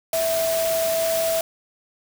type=tone in noise; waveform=sine; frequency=656 Hz; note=E5; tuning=9 cents flat; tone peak=-20 dBFS; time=0.13-1.41 s; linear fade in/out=2 ms; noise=white; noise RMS=-28 dBFS; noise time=0.13-1.41 s; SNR=+5 dB; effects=none